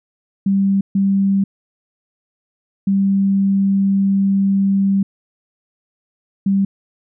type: tone bursts at uneven times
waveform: sine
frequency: 196 Hz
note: G3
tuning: in tune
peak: -12 dBFS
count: 4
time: 0.46-0.81 / 0.95-1.44 / 2.87-5.03 / 6.46-6.65 s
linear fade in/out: 5 ms
effects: none